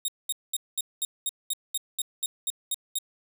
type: tone bursts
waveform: 10% pulse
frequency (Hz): 3729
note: A#7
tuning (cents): 0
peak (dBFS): -18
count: 13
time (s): 0.05-2.986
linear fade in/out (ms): 2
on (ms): 32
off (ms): 210
effects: none

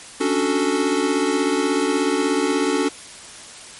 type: chord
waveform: square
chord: D major seventh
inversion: third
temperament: equal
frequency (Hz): 277.2 / 293.7 / 370 / 440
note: C#4 / D4 / F#4 / A4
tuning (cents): 0 / 0 / 0 / 0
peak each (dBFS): -24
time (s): 0.2-2.89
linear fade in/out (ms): 10
effects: white hiss -39 dBFS RMS until 3.79 s + MP3 48 kbps

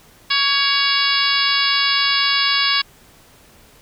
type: harmonic tone with a mistuned harmonic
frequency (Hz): 562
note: C#5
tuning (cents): +24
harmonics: 2 / 3 / 4 / 5 / 6 / 7 / 8 / 9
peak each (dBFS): -23 / -23 / -23 / -23 / -23 / -23 / -23 / -23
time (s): 0.3-2.82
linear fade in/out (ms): 10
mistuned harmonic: 3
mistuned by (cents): -29
effects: pink hiss -49 dBFS RMS until 3.81 s

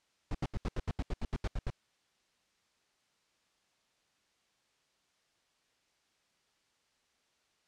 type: noise bursts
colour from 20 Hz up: brown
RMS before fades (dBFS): -33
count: 13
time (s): 0.31-1.702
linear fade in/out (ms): 2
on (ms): 36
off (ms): 77
effects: white hiss -74 dBFS RMS until 7.67 s + low-pass 6000 Hz 12 dB/octave

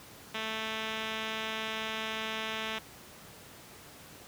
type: tone with low-pass filter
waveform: 5% pulse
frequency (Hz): 220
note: A3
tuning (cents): 0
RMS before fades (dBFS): -36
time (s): 0.34-2.79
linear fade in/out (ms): 10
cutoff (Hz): 3800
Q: 3.5
effects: pink hiss -51 dBFS RMS until 4.27 s + high-pass 80 Hz 12 dB/octave

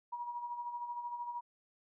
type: tone with tremolo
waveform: sine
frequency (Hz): 959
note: A#5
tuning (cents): +49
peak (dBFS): -36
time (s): 0.12-1.41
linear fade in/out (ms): 10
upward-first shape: sine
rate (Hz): 13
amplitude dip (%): 55
effects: none

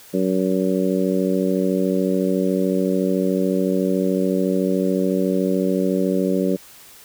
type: harmonic tone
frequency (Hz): 93.8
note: F#2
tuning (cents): +24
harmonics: 2 / 3 / 4 / 5 / 6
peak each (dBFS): -21 / -23 / -24 / -25 / -26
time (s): 0.13-6.57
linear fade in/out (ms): 20
effects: white hiss -45 dBFS RMS until 7.04 s

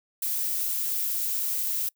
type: noise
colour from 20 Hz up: violet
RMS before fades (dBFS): -28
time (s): 0.22-1.89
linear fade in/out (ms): 5
effects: noise-tail reverb RT60 0.1 s tail -25 dB re dry

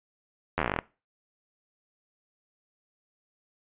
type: slowing click train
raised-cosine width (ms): 0.5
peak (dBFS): -11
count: 13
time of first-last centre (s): 0.58-0.789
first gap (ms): 11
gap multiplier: 1.08
effects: noise-tail reverb RT60 0.3 s tail -20 dB re dry + resampled to 8000 Hz

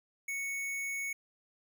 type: tone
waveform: square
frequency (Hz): 2217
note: C#7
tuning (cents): 0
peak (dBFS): -35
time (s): 0.28-1.13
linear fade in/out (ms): 5
effects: none

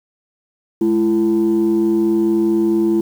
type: tone pair together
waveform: sine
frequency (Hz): 212.1 / 336.7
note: G#3 / E4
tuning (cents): +37 / +37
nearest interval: minor sixth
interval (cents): 800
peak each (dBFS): -17 / -12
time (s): 0.81-3.01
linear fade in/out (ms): 5
effects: tanh soft clip ceiling -9 dBFS + 7-bit

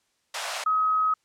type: high-pass noise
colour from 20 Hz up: pink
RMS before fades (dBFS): -31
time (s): 0.34-0.64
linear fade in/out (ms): 5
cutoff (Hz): 580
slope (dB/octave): 48
type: tone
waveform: sine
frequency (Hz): 1270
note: D#6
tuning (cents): +35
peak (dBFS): -20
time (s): 0.66-1.14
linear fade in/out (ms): 5
effects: white hiss -71 dBFS RMS until 1.24 s + low-pass 8000 Hz 12 dB/octave

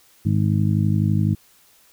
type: harmonic tone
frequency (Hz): 51.91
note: G#1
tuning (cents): 0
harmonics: 2 / 3 / 4 / 5 / 6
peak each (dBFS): -19 / -21 / -23 / -34 / -29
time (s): 0.25-1.35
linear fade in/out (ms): 10
effects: white hiss -55 dBFS RMS until 1.92 s

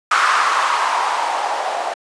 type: noise with low-pass filter sweep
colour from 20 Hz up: violet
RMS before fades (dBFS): -18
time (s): 0.11-1.94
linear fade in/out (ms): 5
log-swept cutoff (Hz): 1300 to 700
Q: 3.9
effects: high-pass 400 Hz 12 dB/octave + resampled to 22050 Hz

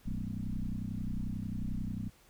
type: tone with frequency modulation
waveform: sine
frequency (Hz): 108.3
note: A2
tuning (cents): -27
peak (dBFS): -33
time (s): 0.05-2.1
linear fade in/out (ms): 20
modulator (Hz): 31.2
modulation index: 4.2
effects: pink hiss -63 dBFS RMS until 2.29 s

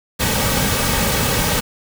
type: noise with comb filter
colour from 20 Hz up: pink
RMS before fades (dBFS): -18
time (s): 0.19-1.61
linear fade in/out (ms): 20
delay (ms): 2.9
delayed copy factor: -0.6
effects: none

